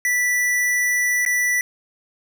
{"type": "tone with dropouts", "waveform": "square", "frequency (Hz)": 1969, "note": "B6", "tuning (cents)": -6, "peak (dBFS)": -18, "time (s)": [0.05, 1.61], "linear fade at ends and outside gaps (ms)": 1, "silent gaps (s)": [1.251, 1.262], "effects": []}